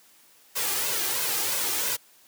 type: noise with flanger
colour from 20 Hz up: white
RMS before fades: -27 dBFS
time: 0.55-1.97 s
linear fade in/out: 20 ms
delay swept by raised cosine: 1.9 to 2.5 ms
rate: 3 Hz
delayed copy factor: +0.6
effects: white hiss -57 dBFS RMS until 2.27 s + high-pass 150 Hz 12 dB/octave